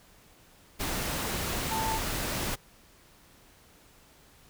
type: tone in noise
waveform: sine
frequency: 887 Hz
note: A5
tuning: 14 cents sharp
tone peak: -30 dBFS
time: 1.7-1.99 s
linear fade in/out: 20 ms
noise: pink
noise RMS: -32 dBFS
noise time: 0.79-2.56 s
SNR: -1 dB
effects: pink hiss -58 dBFS RMS until 4.49 s